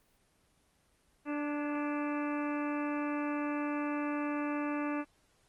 harmonic tone with a mistuned harmonic, 293.7 Hz, D4, in tune, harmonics 1 / 2 / 3 / 4 / 5 / 6 / 7 / 8 / 9, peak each -33 / -41 / -43 / -42 / -48 / -48 / -51 / -50 / -48 dBFS, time 1.25-5.05 s, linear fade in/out 50 ms, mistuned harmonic 6, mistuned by -51 cents, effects pink hiss -70 dBFS RMS until 5.48 s + Opus 24 kbps

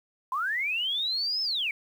sine linear two-way sweep, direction up then down, 987.8 to 5274 to 2187 Hz, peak -26 dBFS, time 0.32-1.71 s, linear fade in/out 2 ms, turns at 1.42 s, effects 9-bit

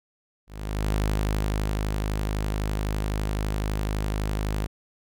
sawtooth tone with ADSR envelope, 51.9 Hz, G#1, in tune, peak -18 dBFS, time 0.47-4.67 s, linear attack 460 ms, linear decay 950 ms, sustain -3 dB, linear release 15 ms, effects none

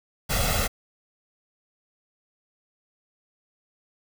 pink noise with comb filter, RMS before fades -24 dBFS, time 0.29-0.68 s, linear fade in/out 20 ms, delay 1.5 ms, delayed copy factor +0.8, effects none

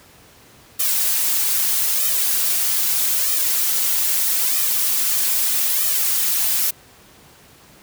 blue noise with flanger, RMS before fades -19 dBFS, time 0.79-6.71 s, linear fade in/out 10 ms, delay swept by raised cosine 1.6 to 6 ms, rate 0.79 Hz, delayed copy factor +1, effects pink hiss -48 dBFS RMS until 7.82 s + high-pass 60 Hz 12 dB/octave

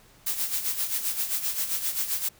blue noise with tremolo, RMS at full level -26 dBFS, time 0.26-2.29 s, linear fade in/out 10 ms, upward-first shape sine, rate 7.6 Hz, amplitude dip 65%, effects pink hiss -56 dBFS RMS until 2.39 s

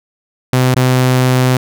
sawtooth tone with dropouts, 127.8 Hz, C3, 40 cents flat, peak -5 dBFS, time 0.53-1.57 s, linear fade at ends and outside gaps 2 ms, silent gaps 0.745-0.762 s, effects none

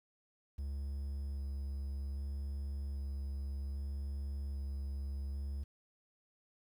triangle tone with vibrato, 69.3 Hz, C#2, in tune, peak -35 dBFS, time 0.58-5.64 s, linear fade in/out 10 ms, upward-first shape square, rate 0.63 Hz, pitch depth 10 cents each way, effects 11-bit

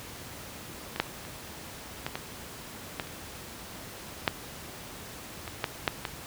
clicks, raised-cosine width 0.3 ms, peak -19 / -7 / -26 / -15 / -16 / -14 / -28 / -6 / -21 / -10 / -7 / -14 dBFS, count 12, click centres 0.961 / 1 / 1.251 / 2.065 / 2.155 / 2.998 / 3.071 / 4.278 / 5.478 / 5.642 / 5.878 / 6.052 s, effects pink hiss -43 dBFS RMS until 6.26 s + high-pass 60 Hz 12 dB/octave

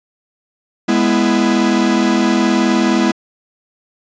45% pulse chord, E major, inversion first, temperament equal with one note detuned, 207.7 / 246.9 / 331.3 Hz, G#3 / B3 / E4, 0 / 0 / +9 cents, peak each -16 dBFS, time 0.88-3.12 s, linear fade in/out 10 ms, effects resampled to 16000 Hz

